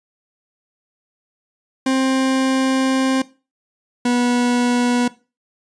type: tone pair in turn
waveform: 40% pulse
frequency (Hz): 263.8 / 243.9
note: C4 / B3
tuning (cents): +14 / -21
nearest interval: minor second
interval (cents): 135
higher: first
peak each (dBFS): -14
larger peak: neither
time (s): 1.86-3.22 / 4.05-5.08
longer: first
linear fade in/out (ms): 5
effects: noise-tail reverb RT60 0.3 s tail -18 dB re dry + resampled to 22050 Hz